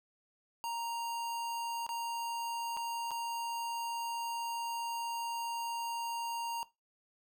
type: tone with dropouts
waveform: square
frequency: 932.3 Hz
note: A#5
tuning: in tune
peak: -36 dBFS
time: 0.64-6.63 s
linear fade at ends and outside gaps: 0 ms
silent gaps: 1.865-1.891 / 2.767-2.772 / 3.108-3.115 s
effects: noise-tail reverb RT60 0.2 s tail -17 dB re dry